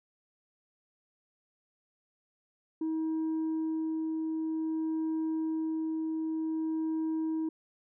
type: tone with tremolo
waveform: sine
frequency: 318.7 Hz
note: D#4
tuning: 42 cents sharp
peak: -26 dBFS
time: 2.81-7.49 s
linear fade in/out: 5 ms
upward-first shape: sine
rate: 0.53 Hz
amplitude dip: 25%
effects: tanh soft clip ceiling -28 dBFS